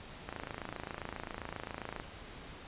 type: click train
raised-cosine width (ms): 0.5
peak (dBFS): -24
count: 48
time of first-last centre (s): 0.29-1.999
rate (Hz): 27.5
effects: pink hiss -49 dBFS RMS until 2.67 s + resampled to 8000 Hz